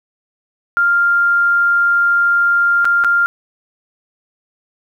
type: tone with dropouts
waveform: sine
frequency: 1396.9 Hz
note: F6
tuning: in tune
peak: -10 dBFS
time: 0.77-3.26 s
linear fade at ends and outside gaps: 0 ms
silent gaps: 2.846-2.853 / 3.039-3.046 s
effects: 8-bit